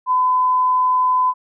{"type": "tone", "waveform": "sine", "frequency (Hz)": 1011, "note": "B5", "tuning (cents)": 40, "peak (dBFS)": -13, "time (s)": [0.06, 1.34], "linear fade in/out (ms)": 50, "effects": []}